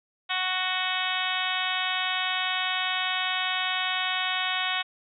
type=harmonic tone with a mistuned harmonic; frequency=370 Hz; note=F#4; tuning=in tune; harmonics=2 / 3 / 4 / 5 / 6 / 7 / 8 / 9 / 10; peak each=-34 / -34 / -34 / -34 / -34 / -34 / -34 / -34 / -34 dBFS; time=0.29-4.83 s; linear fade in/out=20 ms; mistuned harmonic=8; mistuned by=+26 cents; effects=none